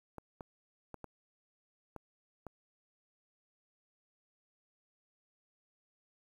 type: clicks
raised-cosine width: 1 ms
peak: -30 dBFS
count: 6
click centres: 0.183 / 0.408 / 0.943 / 1.043 / 1.963 / 2.467 s
effects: 10-bit